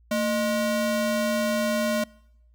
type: ring-modulated tone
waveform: square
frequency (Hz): 419.5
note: G#4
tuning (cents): +17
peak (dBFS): -20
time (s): 0.11-2.04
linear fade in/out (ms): 5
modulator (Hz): 194
effects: noise-tail reverb RT60 0.8 s tail -25 dB re dry + added 58 Hz sine -54 dBFS peak until 2.54 s